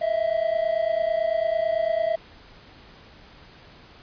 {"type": "tone pair together", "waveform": "triangle", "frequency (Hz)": [639, 668], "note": ["D#5", "E5"], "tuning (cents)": [46, 23], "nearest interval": "minor second", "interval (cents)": 77, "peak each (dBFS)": -22, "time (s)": [0.01, 2.16], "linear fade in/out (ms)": 10, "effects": ["pink hiss -49 dBFS RMS until 4.02 s", "resampled to 11025 Hz"]}